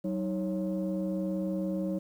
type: tone cluster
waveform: sine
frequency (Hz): 189 / 315.6 / 550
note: F#3 / D#4 / C#5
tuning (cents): +37 / +25 / -14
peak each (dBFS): -30 / -33 / -35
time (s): 0.04-1.99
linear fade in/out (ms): 10
effects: tanh soft clip ceiling -23 dBFS + 10-bit